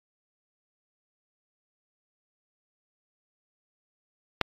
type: click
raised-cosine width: 0.3 ms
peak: -6 dBFS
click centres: 4.413 s
effects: AAC 32 kbps